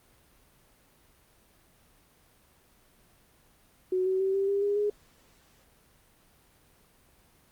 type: tone with pitch steps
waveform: sine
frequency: 370 / 377.1 / 384.4 / 391.8 / 399.3 / 407 / 414.8 Hz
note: F#4 / F#4 / G4 / G4 / G4 / G#4 / G#4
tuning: 0 / +33 / -34 / -1 / +32 / -35 / -2 cents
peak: -24 dBFS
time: 3.92-4.9 s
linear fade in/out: 5 ms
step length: 140 ms
effects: pink hiss -62 dBFS RMS until 7.51 s + Opus 32 kbps